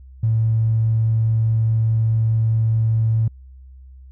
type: tone with tanh clipping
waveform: triangle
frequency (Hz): 111.9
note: A2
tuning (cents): +30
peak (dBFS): -14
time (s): 0.23-3.28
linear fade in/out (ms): 5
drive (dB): 2
effects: added 65 Hz sine -39 dBFS peak until 4.11 s